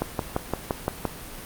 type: click train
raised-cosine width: 1 ms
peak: -9 dBFS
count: 7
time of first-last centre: 0.02-1.053 s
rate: 5.81 Hz
effects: pink hiss -39 dBFS RMS until 1.45 s + Opus 32 kbps